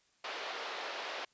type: band-pass noise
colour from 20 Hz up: pink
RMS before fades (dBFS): -41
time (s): 0.24-1.25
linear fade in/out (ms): 5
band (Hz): 460 to 4500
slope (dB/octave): 24
effects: white hiss -71 dBFS RMS until 1.33 s + resampled to 16000 Hz